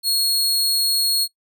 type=tone; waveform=sawtooth; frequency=4313 Hz; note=C#8; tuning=48 cents flat; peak=-14 dBFS; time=0.03-1.28 s; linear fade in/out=50 ms; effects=noise-tail reverb RT60 0.1 s tail -20 dB re dry